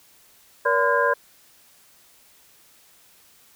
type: tone cluster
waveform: sine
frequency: 473.6 / 571 / 1022 / 1422 / 1620 Hz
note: A#4 / D5 / C6 / F6 / G#6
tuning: +27 / -49 / -41 / +31 / -43 cents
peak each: -24 / -23 / -22 / -29 / -23 dBFS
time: 0.65-1.14 s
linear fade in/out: 10 ms
effects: white hiss -55 dBFS RMS until 3.55 s